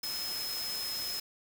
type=tone in noise; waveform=sine; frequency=5150 Hz; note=E8; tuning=41 cents flat; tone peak=-35 dBFS; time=0.03-1.2 s; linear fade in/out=5 ms; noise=white; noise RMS=-40 dBFS; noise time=0.03-1.2 s; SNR=+2 dB; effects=none